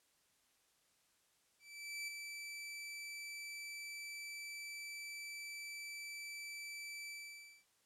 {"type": "tone with ADSR envelope", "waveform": "sawtooth", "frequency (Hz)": 2320, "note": "D7", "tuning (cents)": -22, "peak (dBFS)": -37, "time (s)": [1.59, 7.65], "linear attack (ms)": 490, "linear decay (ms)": 4, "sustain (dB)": -5, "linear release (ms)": 560, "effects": ["white hiss -75 dBFS RMS until 7.85 s", "low-pass 11000 Hz 12 dB/octave"]}